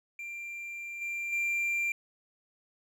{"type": "tone with level steps", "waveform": "triangle", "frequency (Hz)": 2373, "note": "D7", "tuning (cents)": 17, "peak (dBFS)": [-36, -31, -26], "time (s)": [0.19, 1.92], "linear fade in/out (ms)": 2, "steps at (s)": [1.01, 1.32], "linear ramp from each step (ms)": 10, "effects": []}